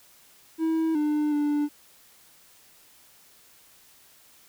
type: tone with pitch steps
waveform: triangle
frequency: 322.7 / 299.4 / 293.9 Hz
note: E4 / D4 / D4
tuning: -37 / +33 / +1 cents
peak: -20 dBFS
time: 0.58-1.69 s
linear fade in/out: 50 ms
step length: 370 ms
effects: white hiss -56 dBFS RMS until 4.48 s